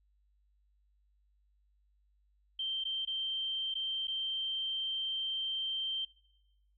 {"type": "tone with dropouts", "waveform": "sine", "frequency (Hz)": 3136, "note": "G7", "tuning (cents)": 0, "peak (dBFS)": -33, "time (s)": [2.59, 6.05], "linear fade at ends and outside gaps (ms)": 5, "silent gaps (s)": [[2.839, 2.851], [3.051, 3.073], [3.741, 3.752], [4.072, 4.08]], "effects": ["noise-tail reverb RT60 1.0 s tail -21 dB re dry", "added 50 Hz sine -68 dBFS peak until 6.77 s"]}